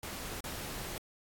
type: noise with dropouts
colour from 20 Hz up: pink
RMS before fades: -41 dBFS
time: 0.03-0.98 s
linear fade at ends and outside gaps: 2 ms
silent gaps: 0.406-0.44 s
effects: AAC 64 kbps